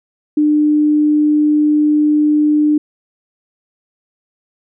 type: tone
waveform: sine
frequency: 300 Hz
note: D4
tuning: 37 cents sharp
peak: -9 dBFS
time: 0.37-2.78 s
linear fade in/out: 5 ms
effects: none